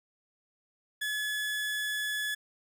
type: tone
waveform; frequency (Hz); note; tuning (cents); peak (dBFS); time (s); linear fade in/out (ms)
30% pulse; 1708; G#6; +48; -28; 1.01-2.35; 10
effects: none